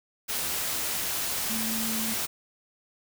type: tone in noise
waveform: sine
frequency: 223 Hz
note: A3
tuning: 23 cents sharp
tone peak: -32 dBFS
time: 1.49-2.15 s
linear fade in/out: 20 ms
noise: white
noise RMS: -30 dBFS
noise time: 0.28-2.27 s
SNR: -5 dB
effects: none